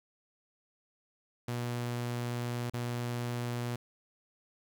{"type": "tone with dropouts", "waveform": "sawtooth", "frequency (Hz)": 120.6, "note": "B2", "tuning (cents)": -41, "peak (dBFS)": -29, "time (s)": [1.48, 3.76], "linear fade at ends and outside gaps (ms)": 5, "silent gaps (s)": [2.699, 2.736], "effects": ["10-bit"]}